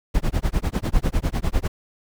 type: noise with tremolo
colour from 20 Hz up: brown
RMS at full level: -18 dBFS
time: 0.14-1.68 s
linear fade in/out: 10 ms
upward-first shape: sine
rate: 10 Hz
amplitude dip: 100%
effects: none